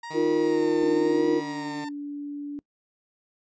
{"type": "tone with vibrato", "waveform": "30% pulse", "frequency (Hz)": 932, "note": "A#5", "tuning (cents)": -1, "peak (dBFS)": -33, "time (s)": [0.03, 1.89], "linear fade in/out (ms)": 5, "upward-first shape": "sine", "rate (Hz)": 0.96, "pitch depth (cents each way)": 61}
{"type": "tone with pitch glide", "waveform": "10% pulse", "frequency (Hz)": [155.56, 149.22], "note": ["D#3", "D3"], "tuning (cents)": [0, 28], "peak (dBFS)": -29, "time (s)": [0.1, 1.85], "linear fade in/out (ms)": 10, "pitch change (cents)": -72, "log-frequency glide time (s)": [0.67, 1.73]}
{"type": "chord", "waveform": "sine", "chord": "Eb suspended second", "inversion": "none", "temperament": "equal", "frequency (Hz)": [311.1, 349.2, 466.2], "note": ["Eb4", "F4", "Bb4"], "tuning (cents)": [0, 0, 0], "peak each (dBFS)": -24, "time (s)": [0.13, 1.42], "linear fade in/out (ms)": 50}
{"type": "tone", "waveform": "sine", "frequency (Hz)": 288.9, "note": "D4", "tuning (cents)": -28, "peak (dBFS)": -31, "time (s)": [0.83, 2.59], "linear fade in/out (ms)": 0}
{"effects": ["noise-tail reverb RT60 0.1 s tail -24 dB re dry", "resampled to 16000 Hz"]}